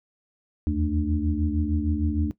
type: tone cluster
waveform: sine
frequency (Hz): 77.3 / 83.8 / 220.2 / 296.3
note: D#2 / E2 / A3 / D4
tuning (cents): -11 / +29 / +2 / +15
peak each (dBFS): -26 / -28 / -29 / -27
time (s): 0.67-2.31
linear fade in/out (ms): 0
effects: noise-tail reverb RT60 0.1 s tail -18 dB re dry